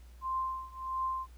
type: tone with tremolo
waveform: sine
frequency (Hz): 1046.5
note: C6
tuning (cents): 0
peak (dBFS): -29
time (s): 0.21-1.27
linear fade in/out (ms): 50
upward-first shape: triangle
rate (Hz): 1.5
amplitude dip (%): 95
effects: added 60 Hz sine -50 dBFS peak until 1.37 s + pink hiss -65 dBFS RMS until 1.37 s